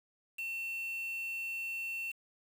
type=tone with quantisation; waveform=sine; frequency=2700 Hz; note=E7; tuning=41 cents sharp; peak=-36 dBFS; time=0.38-2.12 s; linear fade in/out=10 ms; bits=8; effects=none